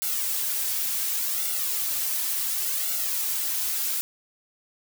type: noise with flanger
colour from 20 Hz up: blue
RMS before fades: -27 dBFS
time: 0.02-4.01 s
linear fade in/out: 0 ms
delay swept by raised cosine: 1.4 to 4 ms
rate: 0.69 Hz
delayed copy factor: +0.85
effects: none